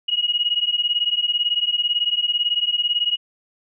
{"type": "beating tone pair", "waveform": "sine", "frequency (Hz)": [2885, 2903], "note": ["F#7", "F#7"], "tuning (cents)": [-44, -34], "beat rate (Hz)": 18, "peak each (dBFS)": -21, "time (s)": [0.08, 3.17], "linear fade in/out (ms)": 10, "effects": []}